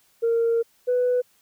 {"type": "tone pair in turn", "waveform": "sine", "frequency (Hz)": [462.1, 495.7], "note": ["A#4", "B4"], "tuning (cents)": [-15, 6], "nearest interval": "minor second", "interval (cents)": 121, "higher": "second", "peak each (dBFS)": -17, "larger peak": "neither", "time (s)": [[0.22, 0.63], [0.87, 1.22]], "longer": "first", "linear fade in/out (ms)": 20, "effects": ["tanh soft clip ceiling -15 dBFS", "white hiss -62 dBFS RMS until 1.41 s"]}